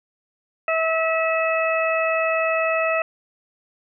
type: harmonic tone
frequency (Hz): 648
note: E5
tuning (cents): -30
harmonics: 1 / 2 / 3 / 4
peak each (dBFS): -21 / -25 / -28 / -25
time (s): 0.68-3.02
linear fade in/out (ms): 2
effects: none